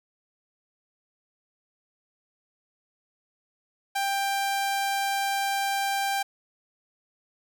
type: tone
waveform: sawtooth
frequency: 790 Hz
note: G5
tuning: 13 cents sharp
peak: -21 dBFS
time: 3.95-6.23 s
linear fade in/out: 10 ms
effects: none